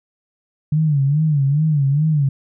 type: tone with vibrato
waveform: sine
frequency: 146.83 Hz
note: D3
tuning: in tune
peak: -13 dBFS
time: 0.72-2.29 s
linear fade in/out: 5 ms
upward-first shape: sine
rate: 2.4 Hz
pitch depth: 130 cents each way
effects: none